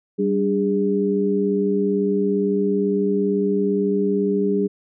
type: tone cluster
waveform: sine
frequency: 195.2 / 293 / 407.1 Hz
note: G3 / D4 / G#4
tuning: -7 / -4 / -35 cents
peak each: -21 / -25 / -20 dBFS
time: 0.18-4.68 s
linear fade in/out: 20 ms
effects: none